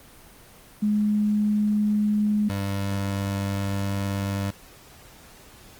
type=tone pair in turn; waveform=sine / 25% pulse; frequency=209.7 / 98.97 Hz; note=G#3 / G2; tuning=+17 / +17 cents; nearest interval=octave + minor second; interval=1300 cents; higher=first; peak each=-19 / -21 dBFS; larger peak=first; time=0.82-2.49 / 2.49-4.51 s; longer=second; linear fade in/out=10 ms; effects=pink hiss -49 dBFS RMS until 5.79 s + Opus 24 kbps